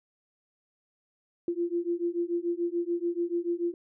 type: beating tone pair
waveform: sine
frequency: 341.4 / 348.3 Hz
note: F4 / F4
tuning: -39 / -5 cents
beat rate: 6.9 Hz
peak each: -30 dBFS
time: 1.48-3.74 s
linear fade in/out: 2 ms
effects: none